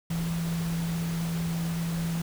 sine tone in noise, 167 Hz, E3, 23 cents sharp, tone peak -27 dBFS, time 0.1-2.22 s, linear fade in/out 5 ms, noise pink, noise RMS -39 dBFS, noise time 0.1-2.22 s, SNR +9 dB, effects none

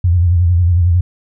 sine tone with vibrato, 87.31 Hz, F2, in tune, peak -8 dBFS, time 0.04-1.01 s, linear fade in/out 5 ms, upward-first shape sine, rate 11 Hz, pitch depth 81 cents each way, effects none

